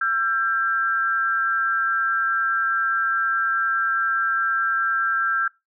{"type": "tone pair together", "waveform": "sine", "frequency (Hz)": [1347.6, 1590], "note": ["E6", "G6"], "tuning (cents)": [38, 24], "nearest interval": "minor third", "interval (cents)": 286, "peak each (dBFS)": -22, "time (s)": [0.01, 5.48], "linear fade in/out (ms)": 5, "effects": ["noise-tail reverb RT60 0.2 s tail -21 dB re dry"]}